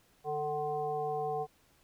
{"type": "harmonic tone with a mistuned harmonic", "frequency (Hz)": 150.2, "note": "D3", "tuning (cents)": 39, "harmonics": [1, 3, 5, 7], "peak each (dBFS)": [-44, -35, -34, -45], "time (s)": [0.24, 1.47], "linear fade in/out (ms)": 50, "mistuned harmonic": 3, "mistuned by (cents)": -21, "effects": ["pink hiss -67 dBFS RMS until 1.83 s"]}